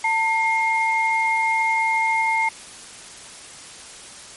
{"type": "tone pair together", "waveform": "sine", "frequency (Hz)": [897, 2133], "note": ["A5", "C7"], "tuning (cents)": [33, 33], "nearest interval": "octave + minor third", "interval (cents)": 1500, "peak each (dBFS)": -20, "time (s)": [0.04, 2.49], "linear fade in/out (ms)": 5, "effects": ["white hiss -40 dBFS RMS until 4.36 s", "MP3 48 kbps"]}